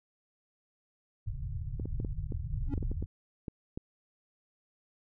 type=low-pass noise; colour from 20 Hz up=pink; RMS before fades=-35 dBFS; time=1.26-3.06 s; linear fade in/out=20 ms; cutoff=150 Hz; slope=96 dB/octave
type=clicks; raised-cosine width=3 ms; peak=-24 dBFS; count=11; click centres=1.798 / 1.856 / 2.001 / 2.048 / 2.322 / 2.778 / 2.828 / 2.916 / 3.026 / 3.482 / 3.775 s
type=tone with exponential growth; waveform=triangle; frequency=280 Hz; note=C#4; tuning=18 cents sharp; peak=-26 dBFS; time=2.65-2.74 s; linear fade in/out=2 ms; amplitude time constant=18 ms
effects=none